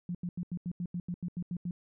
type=tone bursts; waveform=sine; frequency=175.9 Hz; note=F3; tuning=13 cents sharp; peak=-32 dBFS; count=12; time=0.09-1.71 s; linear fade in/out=2 ms; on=58 ms; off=84 ms; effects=none